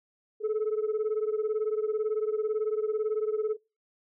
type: beating tone pair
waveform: sine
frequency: 425.4 / 443.4 Hz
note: G#4 / A4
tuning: +42 / +13 cents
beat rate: 18 Hz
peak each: -26 / -28 dBFS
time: 0.4-3.57 s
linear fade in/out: 50 ms
effects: noise-tail reverb RT60 0.3 s tail -24 dB re dry + tanh soft clip ceiling -23 dBFS